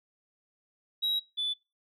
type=tone pair in turn; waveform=sine; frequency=3848 / 3481 Hz; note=B7 / A7; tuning=-46 / -19 cents; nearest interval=major second; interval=173 cents; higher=first; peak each=-23 / -27 dBFS; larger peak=first; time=1.02-1.2 / 1.37-1.54 s; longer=first; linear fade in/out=20 ms; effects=noise-tail reverb RT60 0.3 s tail -26 dB re dry + tanh soft clip ceiling -25 dBFS